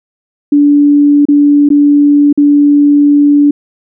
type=tone with dropouts; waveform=sine; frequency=289.6 Hz; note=D4; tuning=24 cents flat; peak=-3 dBFS; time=0.52-3.51 s; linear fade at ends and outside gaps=5 ms; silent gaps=1.254-1.285 / 1.69-1.702 / 2.328-2.375 s; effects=none